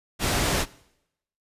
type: low-pass noise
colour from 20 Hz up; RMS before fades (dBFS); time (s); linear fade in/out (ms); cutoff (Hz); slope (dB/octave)
pink; -24; 0.19-0.66; 50; 11000; 12
effects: noise-tail reverb RT60 0.8 s tail -21 dB re dry + resampled to 32000 Hz